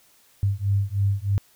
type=beating tone pair; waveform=sine; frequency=98 / 101.2 Hz; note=G2 / G#2; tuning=0 / -44 cents; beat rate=3.2 Hz; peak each=-23 dBFS; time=0.43-1.38 s; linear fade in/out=0 ms; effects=white hiss -58 dBFS RMS until 1.55 s